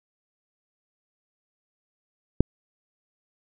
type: click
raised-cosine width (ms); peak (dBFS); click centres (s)
3; -3; 2.406
effects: none